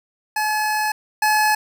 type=tone pair in turn; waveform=25% pulse; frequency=854 / 854 Hz; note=G#5 / G#5; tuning=+48 / +48 cents; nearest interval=unison; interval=0 cents; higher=neither; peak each=-15 / -11 dBFS; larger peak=second; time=0.36-0.92 / 1.22-1.55 s; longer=first; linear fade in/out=5 ms; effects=none